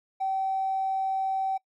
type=tone; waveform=triangle; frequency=769 Hz; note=G5; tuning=33 cents flat; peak=-21 dBFS; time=0.2-1.58 s; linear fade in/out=20 ms; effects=noise-tail reverb RT60 0.1 s tail -26 dB re dry + tanh soft clip ceiling -23 dBFS